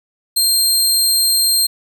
20% pulse tone, 4186 Hz, C8, in tune, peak -6 dBFS, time 0.36-1.67 s, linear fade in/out 10 ms, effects none

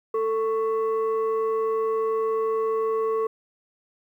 sine tone pair together, 444.3 / 1108.7 Hz, A4 / C#6, +17 / 0 cents, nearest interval octave + major third, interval 1583 cents, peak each -21 / -28 dBFS, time 0.14-3.27 s, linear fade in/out 5 ms, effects tanh soft clip ceiling -17 dBFS + 10-bit

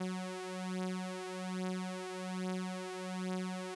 sawtooth beating tone pair, 184.2 / 185.4 Hz, F#3 / F#3, -7 / +4 cents, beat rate 1.2 Hz, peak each -36 / -37 dBFS, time 0-3.75 s, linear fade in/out 10 ms, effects resampled to 24000 Hz

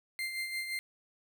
35% pulse tone with tremolo, 2093 Hz, C7, in tune, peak -31 dBFS, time 0.19-0.79 s, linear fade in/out 0 ms, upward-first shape sine, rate 5.8 Hz, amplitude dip 50%, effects none

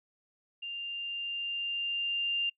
sine tone with level ramp, 2794 Hz, F7, in tune, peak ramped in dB -36 to -27 dBFS, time 0.62-2.5 s, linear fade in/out 10 ms, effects noise-tail reverb RT60 0.1 s tail -26 dB re dry

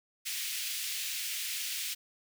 pink high-pass noise, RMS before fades -36 dBFS, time 0.25-1.95 s, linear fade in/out 20 ms, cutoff 2300 Hz, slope 24 dB/octave, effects none

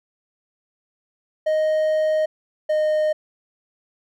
triangle tone pair in turn, 622.3 / 615.2 Hz, D#5 / D#5, 0 / -20 cents, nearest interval unison, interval 20 cents, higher first, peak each -15 dBFS, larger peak neither, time 1.46-2.26 / 2.69-3.13 s, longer first, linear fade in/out 10 ms, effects none

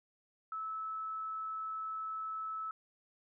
sine tone, 1304 Hz, E6, 19 cents flat, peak -37 dBFS, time 0.52-2.71 s, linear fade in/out 2 ms, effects none

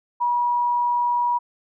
sine tone, 965 Hz, B5, 40 cents flat, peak -18 dBFS, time 0.2-1.39 s, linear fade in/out 20 ms, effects none

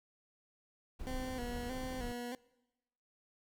brown noise, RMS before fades -44 dBFS, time 0.99-2.13 s, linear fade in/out 10 ms
20% pulse tone with vibrato, 249.5 Hz, B3, 18 cents sharp, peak -35 dBFS, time 1.07-2.35 s, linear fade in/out 0 ms, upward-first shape square, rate 1.6 Hz, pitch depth 54 cents each way
effects noise-tail reverb RT60 1.0 s tail -23 dB re dry

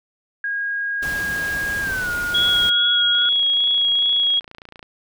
sine tone with pitch glide, 1635 to 1431.6 Hz, G#6 to F6, -28 to +42 cents, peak -21 dBFS, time 0.44-3.29 s, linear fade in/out 2 ms, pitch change -230 cents, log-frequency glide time 1.81-2.11 s
pink noise, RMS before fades -32 dBFS, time 1.02-2.7 s, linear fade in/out 10 ms
sine tone with vibrato, 3322 Hz, G#7, in tune, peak -15 dBFS, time 2.34-4.4 s, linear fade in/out 10 ms, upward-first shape sine, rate 2.4 Hz, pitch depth 12 cents each way
click train, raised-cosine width 0.3 ms, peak -23 dBFS, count 49, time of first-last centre 3.15-4.828 s, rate 28.6 Hz
effects none

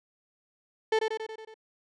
35% pulse tone with echo, 440 Hz, A4, in tune, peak -20 dBFS, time 0.92-0.99 s, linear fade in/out 5 ms, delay 92 ms, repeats 6, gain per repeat -4 dB, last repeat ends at 1.542 s, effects low-pass 4000 Hz 12 dB/octave

